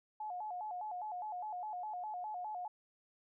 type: tone with vibrato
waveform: sine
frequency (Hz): 784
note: G5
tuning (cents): 0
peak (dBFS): -39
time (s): 0.2-2.68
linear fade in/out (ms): 5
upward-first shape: square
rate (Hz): 4.9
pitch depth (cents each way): 150
effects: none